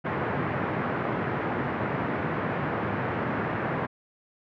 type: band-pass noise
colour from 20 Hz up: pink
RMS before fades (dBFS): -29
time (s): 0.04-3.87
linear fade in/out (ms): 20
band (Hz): 110 to 1900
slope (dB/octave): 24
effects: none